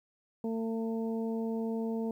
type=harmonic tone; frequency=225.5 Hz; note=A3; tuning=43 cents sharp; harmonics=1 / 2 / 3 / 4; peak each=-32 / -36 / -45 / -48 dBFS; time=0.44-2.11 s; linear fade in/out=2 ms; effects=11-bit